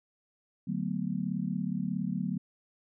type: chord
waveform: sine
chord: B minor seventh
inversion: first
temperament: just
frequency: 148.16 / 185.21 / 222.2 / 246.9 Hz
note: D3 / F#3 / A3 / B3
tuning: +16 / +2 / +17 / 0 cents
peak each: -38 / -32 / -36 / -37 dBFS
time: 0.67-2.38 s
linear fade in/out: 10 ms
effects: none